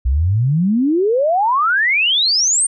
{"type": "exponential sweep", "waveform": "sine", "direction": "up", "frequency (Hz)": [59.2, 9120], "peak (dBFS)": -12, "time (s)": [0.05, 2.67], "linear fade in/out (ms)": 10, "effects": []}